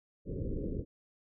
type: low-pass noise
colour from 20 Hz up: pink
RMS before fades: -36 dBFS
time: 0.25-0.85 s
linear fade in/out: 50 ms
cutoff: 540 Hz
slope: 96 dB/octave
effects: none